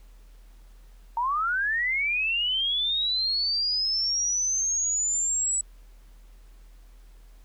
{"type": "linear sweep", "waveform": "sine", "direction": "up", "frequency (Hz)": [904, 7902], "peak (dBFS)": -23, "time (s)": [1.17, 5.61], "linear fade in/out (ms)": 2, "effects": ["added 40 Hz sine -47 dBFS peak until 7.44 s", "pink hiss -63 dBFS RMS until 7.44 s"]}